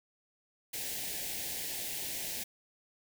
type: band-stop noise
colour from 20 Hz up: white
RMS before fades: -38 dBFS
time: 0.73-2.44 s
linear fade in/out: 10 ms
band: 850 to 1700 Hz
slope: 48 dB/octave
effects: none